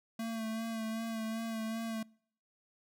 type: tone with vibrato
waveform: square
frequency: 224.1 Hz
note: A3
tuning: 32 cents sharp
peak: -36 dBFS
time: 0.19-2.03 s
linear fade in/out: 5 ms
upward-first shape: sine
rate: 2.6 Hz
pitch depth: 27 cents each way
effects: noise-tail reverb RT60 0.6 s tail -26 dB re dry